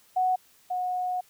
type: tone pair in turn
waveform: sine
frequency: 740 / 729 Hz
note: F#5 / F#5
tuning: 0 / -26 cents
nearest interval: unison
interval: 26 cents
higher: first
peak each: -21 / -26 dBFS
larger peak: first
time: 0.16-0.36 / 0.7-1.21 s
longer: second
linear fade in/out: 10 ms
effects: white hiss -60 dBFS RMS until 1.29 s